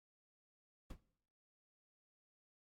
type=noise with exponential decay; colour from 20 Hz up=brown; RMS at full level=-41 dBFS; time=0.9-1.01 s; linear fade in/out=5 ms; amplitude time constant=22 ms; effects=noise-tail reverb RT60 0.7 s tail -19 dB re dry + MP3 64 kbps